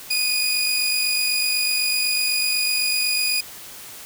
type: tone pair together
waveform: sawtooth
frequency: 2474 / 4900 Hz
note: D#7 / D#8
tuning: -10 / -27 cents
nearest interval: octave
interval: 1183 cents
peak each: -19 dBFS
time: 0.1-3.41 s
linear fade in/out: 10 ms
effects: white hiss -39 dBFS RMS until 4.05 s